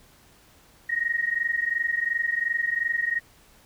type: tone pair together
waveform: sine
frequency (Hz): 1864.7 / 1887.5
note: A#6 / A#6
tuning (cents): 0 / +21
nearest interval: unison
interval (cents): 21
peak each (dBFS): -26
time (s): 0.89-3.2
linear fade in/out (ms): 10
effects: pink hiss -56 dBFS RMS until 3.65 s